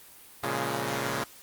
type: chord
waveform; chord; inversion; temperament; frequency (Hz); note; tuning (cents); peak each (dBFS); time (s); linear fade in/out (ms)
5% pulse; Bb minor seventh; none; equal; 116.54 / 138.59 / 174.61 / 207.7; Bb2 / Db3 / F3 / Ab3; 0 / 0 / 0 / 0; -22 / -21 / -26 / -25; 0.43-1.24; 5
effects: white hiss -51 dBFS RMS until 1.42 s + Opus 32 kbps